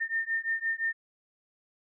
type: beating tone pair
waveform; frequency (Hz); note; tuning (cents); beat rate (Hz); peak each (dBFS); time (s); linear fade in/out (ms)
sine; 1811 / 1816.8; A6 / A#6; +49 / -45; 5.8; -31; 0-0.93; 20
effects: none